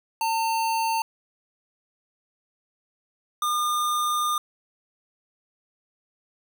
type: tone pair in turn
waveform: square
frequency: 900 / 1210.5 Hz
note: A5 / D#6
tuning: +39 / -48 cents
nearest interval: perfect fourth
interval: 513 cents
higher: second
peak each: -23 dBFS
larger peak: neither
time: 0.21-1.02 / 3.42-4.38 s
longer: second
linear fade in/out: 2 ms
effects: none